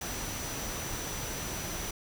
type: tone in noise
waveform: sine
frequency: 5920 Hz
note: F#8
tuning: in tune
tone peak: -42 dBFS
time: 0.01-1.91 s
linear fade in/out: 5 ms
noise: pink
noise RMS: -37 dBFS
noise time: 0.01-1.91 s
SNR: -8 dB
effects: none